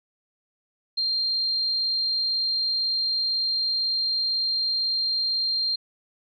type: tone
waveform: sine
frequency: 4186 Hz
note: C8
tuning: in tune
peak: -22 dBFS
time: 0.97-5.76 s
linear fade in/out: 10 ms
effects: none